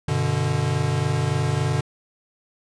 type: chord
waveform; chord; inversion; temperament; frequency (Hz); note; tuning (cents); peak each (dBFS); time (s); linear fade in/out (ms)
square; G major; none; equal with one note detuned; 96.04 / 123.47 / 146.83; G2 / B2 / D3; -35 / 0 / 0; -28 / -25 / -24; 0.08-1.81; 5
effects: resampled to 22050 Hz